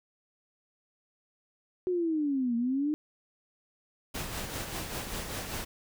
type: linear two-way sweep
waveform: sine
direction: down then up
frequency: 370 to 229.8 to 308 Hz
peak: -26 dBFS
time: 1.87-2.94 s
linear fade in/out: 0 ms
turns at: 2.56 s
type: noise with tremolo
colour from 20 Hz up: pink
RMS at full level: -35 dBFS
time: 4.14-5.65 s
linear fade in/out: 10 ms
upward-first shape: sine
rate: 5.1 Hz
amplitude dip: 45%
effects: none